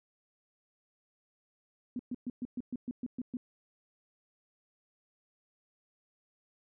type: tone bursts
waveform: sine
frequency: 246.9 Hz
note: B3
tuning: in tune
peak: -33 dBFS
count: 10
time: 1.96-3.37 s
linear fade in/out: 2 ms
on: 33 ms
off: 120 ms
effects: none